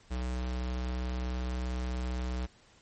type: tone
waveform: square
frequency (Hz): 62.3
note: B1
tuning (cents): +16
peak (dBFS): -32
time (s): 0.1-2.47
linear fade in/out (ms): 20
effects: pink hiss -61 dBFS RMS until 2.81 s + MP3 32 kbps